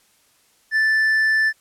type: tone with hard clipping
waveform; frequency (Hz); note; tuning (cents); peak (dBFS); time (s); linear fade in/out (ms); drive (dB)
sine; 1760; A6; 0; -16; 0.71-1.53; 50; 3
effects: white hiss -59 dBFS RMS until 1.6 s + low-pass 12000 Hz 12 dB/octave